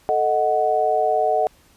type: chord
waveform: sine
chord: D# diminished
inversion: second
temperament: equal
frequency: 440 / 622.3 / 740 Hz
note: A4 / D#5 / F#5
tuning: 0 / 0 / 0 cents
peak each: -23 / -21 / -19 dBFS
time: 0.09-1.47 s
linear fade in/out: 0 ms
effects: pink hiss -55 dBFS RMS until 1.76 s + resampled to 32000 Hz